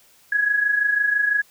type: tone pair together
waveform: sine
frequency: 1651 / 1677 Hz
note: G#6 / G#6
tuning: -11 / +16 cents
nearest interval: unison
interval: 27 cents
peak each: -24 / -18 dBFS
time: 0.32-1.42 s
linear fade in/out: 5 ms
effects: white hiss -55 dBFS RMS until 1.5 s